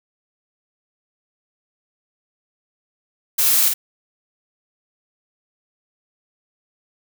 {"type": "noise with echo", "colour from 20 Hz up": "blue", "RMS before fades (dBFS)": -17, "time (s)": [3.38, 3.69], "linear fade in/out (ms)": 10, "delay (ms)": 50, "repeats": 1, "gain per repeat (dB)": -4, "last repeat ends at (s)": 3.74, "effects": []}